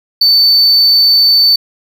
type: tone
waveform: triangle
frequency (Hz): 4527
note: C#8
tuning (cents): +36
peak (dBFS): -4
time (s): 0.21-1.56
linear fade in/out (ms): 5
effects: 7-bit